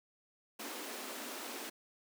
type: high-pass noise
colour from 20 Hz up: pink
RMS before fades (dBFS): -44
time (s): 0.59-1.7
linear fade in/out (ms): 10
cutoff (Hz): 220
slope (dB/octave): 96
effects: none